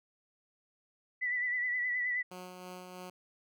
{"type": "tone with vibrato", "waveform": "sine", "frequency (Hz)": 1974, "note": "B6", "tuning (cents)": -1, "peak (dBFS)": -30, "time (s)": [1.21, 2.23], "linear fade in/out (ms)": 20, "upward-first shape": "sine", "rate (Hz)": 9.5, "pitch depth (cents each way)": 38}
{"type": "tone with tremolo", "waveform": "10% pulse", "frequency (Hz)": 182, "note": "F#3", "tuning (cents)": -28, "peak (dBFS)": -35, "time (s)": [2.31, 3.1], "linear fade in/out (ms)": 5, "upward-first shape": "sine", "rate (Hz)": 3.1, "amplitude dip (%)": 35}
{"effects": []}